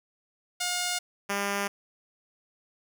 5% pulse tone pair in turn, 715 / 200.6 Hz, F5 / G3, +41 / +40 cents, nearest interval octave + minor seventh, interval 2201 cents, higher first, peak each -16 dBFS, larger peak neither, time 0.6-0.99 / 1.29-1.68 s, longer neither, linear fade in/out 10 ms, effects none

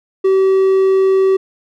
triangle tone, 383.1 Hz, G4, 40 cents flat, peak -7 dBFS, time 0.24-1.37 s, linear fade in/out 10 ms, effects none

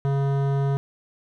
sine tone with hard clipping, 138.59 Hz, C#3, in tune, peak -22 dBFS, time 0.05-0.77 s, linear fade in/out 0 ms, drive 15 dB, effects none

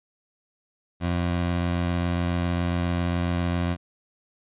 20% pulse tone with vibrato, 87.31 Hz, F2, in tune, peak -18 dBFS, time 1-3.77 s, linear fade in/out 50 ms, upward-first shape sine, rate 18 Hz, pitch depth 18 cents each way, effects resampled to 8000 Hz

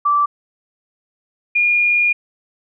sine tone pair in turn, 1165 / 2426 Hz, D6 / D#7, -14 / -44 cents, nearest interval octave + minor second, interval 1270 cents, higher second, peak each -12 dBFS, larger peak neither, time 0.05-0.26 / 1.55-2.13 s, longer second, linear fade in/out 10 ms, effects none

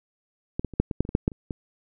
clicks, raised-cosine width 3 ms, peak -13 / -14 / -26 / -6 / -15 / -7 / -23 / -19 / -6 / -8 / -28 / -17 dBFS, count 12, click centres 0.595 / 0.647 / 0.737 / 0.8 / 0.912 / 1.006 / 1.051 / 1.091 / 1.151 / 1.279 / 1.318 / 1.508 s, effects none

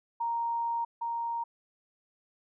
sine tone pair in turn, 932 / 932 Hz, A#5 / A#5, -1 / -1 cents, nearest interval unison, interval 0 cents, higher neither, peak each -28 / -30 dBFS, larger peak first, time 0.2-0.85 / 1.01-1.44 s, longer first, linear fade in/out 10 ms, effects none

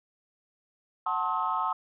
sine chord, F# diminished seventh, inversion none, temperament just, 740 / 888 / 1065.6 / 1278.7 Hz, F#5 / A5 / C6 / Eb6, 0 / +16 / +31 / +47 cents, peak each -34 / -31 / -30 / -30 dBFS, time 1.06-1.73 s, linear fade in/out 5 ms, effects tanh soft clip ceiling -17 dBFS

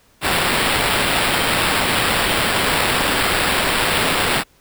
white noise with sample-and-hold, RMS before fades -18 dBFS, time 0.21-4.44 s, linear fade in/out 50 ms, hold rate 6300 Hz, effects pink hiss -55 dBFS RMS until 4.6 s

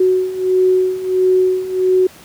sine beating tone pair, 370 / 371.5 Hz, F#4 / F#4, 0 / +7 cents, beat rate 1.5 Hz, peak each -17 / -13 dBFS, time 0-2.07 s, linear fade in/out 5 ms, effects pink hiss -41 dBFS RMS until 2.24 s + high-pass 80 Hz 12 dB/octave

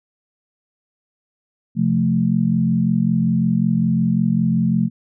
sine chord, F major, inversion second, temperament equal, 130.81 / 174.61 / 220 Hz, C3 / F3 / A3, 0 / 0 / 0 cents, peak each -22 / -18 / -18 dBFS, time 1.75-4.9 s, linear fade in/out 50 ms, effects none

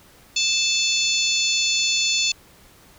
harmonic tone with a mistuned harmonic, 877 Hz, A5, 6 cents flat, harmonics 3 / 4 / 5 / 6 / 7 / 8, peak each -24 / -24 / -24 / -30 / -29 / -27 dBFS, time 0.36-2.32 s, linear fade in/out 5 ms, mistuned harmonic 7, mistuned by +18 cents, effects pink hiss -51 dBFS RMS until 2.98 s

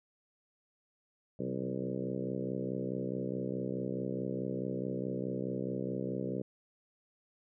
harmonic tone with a mistuned harmonic, 64.7 Hz, C2, 19 cents flat, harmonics 2 / 3 / 4 / 5 / 6 / 7 / 8 / 9, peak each -42 / -39 / -41 / -42 / -42 / -42 / -43 / -48 dBFS, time 1.39-6.42 s, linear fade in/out 5 ms, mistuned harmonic 3, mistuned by -47 cents, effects none

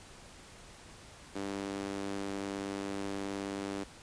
sawtooth tone with high-pass filter, 98.9 Hz, G2, 16 cents sharp, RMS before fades -38 dBFS, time 1.35-3.84 s, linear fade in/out 10 ms, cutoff 290 Hz, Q 1.9, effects pink hiss -53 dBFS RMS until 4.02 s + resampled to 22050 Hz

